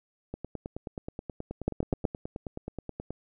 two click trains, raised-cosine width 2 ms, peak -12 / -22 dBFS, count 4 / 27, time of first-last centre 1.68-2.052 / 0.34-3.106 s, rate 8.06 / 9.4 Hz, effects none

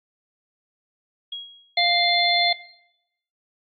sine tone with exponential decay, 3300 Hz, G#7, 12 cents flat, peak -27 dBFS, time 1.32-1.78 s, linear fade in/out 5 ms, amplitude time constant 99 ms
harmonic tone, 698 Hz, F5, 1 cent flat, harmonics 1 / 3 / 5 / 6, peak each -22 / -22 / -22 / -22 dBFS, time 1.77-2.53 s, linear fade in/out 5 ms
effects noise-tail reverb RT60 0.8 s tail -18 dB re dry + AAC 48 kbps

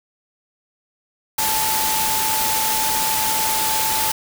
sine tone in noise, 876 Hz, A5, 8 cents flat, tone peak -23 dBFS, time 1.38-4.12 s, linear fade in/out 5 ms, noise white, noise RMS -21 dBFS, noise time 1.38-4.12 s, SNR -5 dB, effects none

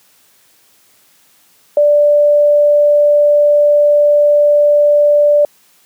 sine tone, 587.3 Hz, D5, in tune, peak -6 dBFS, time 1.77-5.45 s, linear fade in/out 2 ms, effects white hiss -51 dBFS RMS until 5.85 s + high-pass 100 Hz 12 dB/octave

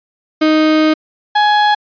35% pulse tone pair in turn, 311.1 / 837 Hz, D#4 / G#5, 0 / +13 cents, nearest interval octave + perfect fourth, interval 1713 cents, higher second, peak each -7 dBFS, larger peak neither, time 0.41-0.94 / 1.35-1.75 s, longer first, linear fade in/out 10 ms, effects resampled to 11025 Hz

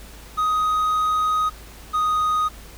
triangle tone pair in turn, 1253 / 1245.1 Hz, D#6 / D#6, +12 / +1 cents, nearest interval unison, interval 11 cents, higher first, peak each -16 / -16 dBFS, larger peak neither, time 0.37-1.5 / 1.93-2.49 s, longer first, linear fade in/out 20 ms, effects added 53 Hz sine -42 dBFS peak until 2.77 s + pink hiss -44 dBFS RMS until 2.77 s

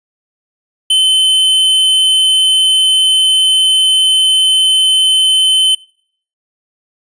square tone, 3061 Hz, G7, 42 cents flat, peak -8 dBFS, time 0.9-5.75 s, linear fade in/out 5 ms, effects noise-tail reverb RT60 0.6 s tail -24 dB re dry + resampled to 22050 Hz

